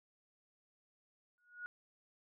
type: tone with exponential growth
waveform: sine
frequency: 1450 Hz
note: F#6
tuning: 35 cents flat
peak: -39 dBFS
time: 1.38-1.66 s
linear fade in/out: 0 ms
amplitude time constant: 59 ms
effects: none